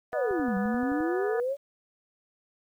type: exponential two-way sweep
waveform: sine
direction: down then up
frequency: 696 to 190 to 576 Hz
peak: -26 dBFS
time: 0.12-1.57 s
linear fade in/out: 50 ms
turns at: 0.56 s
type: harmonic tone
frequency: 246 Hz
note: B3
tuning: 7 cents flat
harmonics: 2 / 3 / 4 / 5 / 6 / 7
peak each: -34 / -35 / -44 / -41 / -41 / -40 dBFS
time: 0.13-1.4 s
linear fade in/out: 0 ms
type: click train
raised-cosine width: 5 ms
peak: -35 dBFS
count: 9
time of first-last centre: 0.31-1.006 s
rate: 11.5 Hz
effects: 10-bit